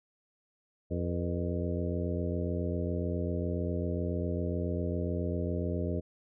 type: harmonic tone with a mistuned harmonic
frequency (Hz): 87.31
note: F2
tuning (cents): 0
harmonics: 1 / 2 / 3 / 4 / 5 / 6 / 7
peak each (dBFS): -33 / -36 / -38 / -39 / -40 / -41 / -41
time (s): 0.9-6.01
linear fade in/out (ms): 20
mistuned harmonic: 6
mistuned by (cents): -74
effects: none

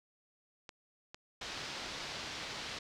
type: clicks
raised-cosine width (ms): 0.2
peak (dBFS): -29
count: 4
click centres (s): 0.692 / 1.145 / 1.576 / 1.862
type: low-pass noise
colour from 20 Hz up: white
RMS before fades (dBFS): -43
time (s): 1.41-2.79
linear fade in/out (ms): 5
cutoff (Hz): 5100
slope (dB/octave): 24
effects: none

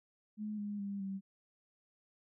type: tone with pitch steps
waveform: sine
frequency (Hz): 212 / 205.8 / 199.87 / 194.07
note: G#3 / G#3 / G3 / G3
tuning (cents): +36 / -16 / +34 / -17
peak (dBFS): -37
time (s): 0.37-1.21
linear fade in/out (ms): 50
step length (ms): 210
effects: none

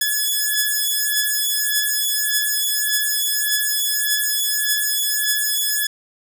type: beating tone pair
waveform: 5% pulse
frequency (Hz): 1703 / 1704.7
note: G#6 / G#6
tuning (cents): +43 / +45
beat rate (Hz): 1.7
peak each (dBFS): -10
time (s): 0.01-5.87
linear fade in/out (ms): 5
effects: none

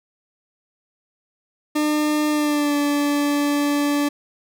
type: tone with pitch glide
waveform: 40% pulse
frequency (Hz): 301.3 to 289.4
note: D4 to D4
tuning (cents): +44 to -25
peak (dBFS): -17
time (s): 1.75-4.09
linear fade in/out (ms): 10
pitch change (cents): -69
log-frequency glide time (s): 2.31-2.76
effects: none

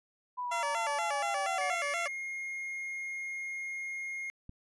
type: exponential sweep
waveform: sine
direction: down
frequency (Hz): 1000 to 720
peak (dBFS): -33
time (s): 0.37-1.76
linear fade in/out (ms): 20
type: tone with vibrato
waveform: 15% pulse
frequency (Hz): 626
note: D#5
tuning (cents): +10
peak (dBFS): -26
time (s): 0.51-2.08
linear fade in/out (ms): 10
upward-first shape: square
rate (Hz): 4.2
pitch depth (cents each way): 150
type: tone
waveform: triangle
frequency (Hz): 2140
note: C7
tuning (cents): +38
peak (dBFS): -34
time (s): 1.61-4.3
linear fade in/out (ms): 0
type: click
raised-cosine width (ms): 5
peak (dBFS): -33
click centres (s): 4.494
effects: resampled to 24000 Hz

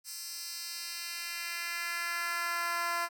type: tone with high-pass filter sweep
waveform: 10% pulse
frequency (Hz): 342.9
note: F4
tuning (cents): -32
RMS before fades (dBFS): -36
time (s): 0.04-3.09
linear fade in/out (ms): 50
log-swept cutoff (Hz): 6400 to 870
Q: 1.3
effects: none

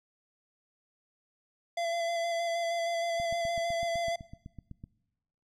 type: tone with vibrato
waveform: square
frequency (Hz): 678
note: E5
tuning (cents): +49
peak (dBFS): -30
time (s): 1.77-4.16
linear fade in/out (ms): 5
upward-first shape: square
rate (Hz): 6.4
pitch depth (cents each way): 16
type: click train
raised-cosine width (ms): 5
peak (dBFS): -31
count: 14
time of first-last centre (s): 3.2-4.839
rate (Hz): 7.93
effects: noise-tail reverb RT60 1.0 s tail -22 dB re dry + low-pass 7000 Hz 12 dB/octave

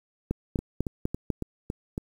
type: two click trains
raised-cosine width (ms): 3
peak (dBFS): -13 / -17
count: 5 / 6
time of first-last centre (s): 0.31-1.303 / 0.59-1.979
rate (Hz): 4.03 / 3.6
effects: 8-bit

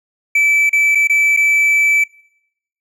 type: tone with dropouts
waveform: triangle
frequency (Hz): 2313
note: D7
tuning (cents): -27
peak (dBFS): -8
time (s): 0.35-2.04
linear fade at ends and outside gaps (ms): 5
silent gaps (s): 0.695-0.729 / 0.95-0.953 / 1.074-1.096 / 1.366-1.371
effects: noise-tail reverb RT60 0.8 s tail -25 dB re dry

